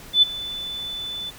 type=tone with ADSR envelope; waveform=sine; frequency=3500 Hz; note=A7; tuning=10 cents flat; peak=-9 dBFS; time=0.13-1.31 s; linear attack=93 ms; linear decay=17 ms; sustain=-19 dB; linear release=21 ms; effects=pink hiss -43 dBFS RMS until 1.38 s